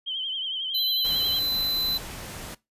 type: tone with vibrato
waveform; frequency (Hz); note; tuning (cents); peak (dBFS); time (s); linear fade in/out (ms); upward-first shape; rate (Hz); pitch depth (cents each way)
sine; 3124; G7; -7; -27; 0.06-1.4; 20; triangle; 11; 78
type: tone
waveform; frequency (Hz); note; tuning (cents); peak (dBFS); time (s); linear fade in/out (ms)
square; 4025; B7; +32; -24; 0.74-1.98; 10
type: noise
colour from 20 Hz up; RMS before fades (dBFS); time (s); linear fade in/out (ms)
pink; -38; 1.04-2.55; 10
effects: noise-tail reverb RT60 0.2 s tail -20 dB re dry + resampled to 32000 Hz